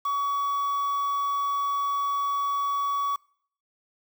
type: tone with quantisation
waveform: triangle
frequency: 1130 Hz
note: C#6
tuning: 33 cents sharp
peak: -22 dBFS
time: 0.05-3.16 s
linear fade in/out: 5 ms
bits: 7
effects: noise-tail reverb RT60 0.6 s tail -24 dB re dry